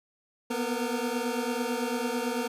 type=tone cluster; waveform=25% pulse; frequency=240.3 / 249.3 / 458 Hz; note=B3 / B3 / A#4; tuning=-47 / +16 / -31 cents; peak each=-29 dBFS; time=0.5-2.48 s; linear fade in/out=10 ms; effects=resampled to 32000 Hz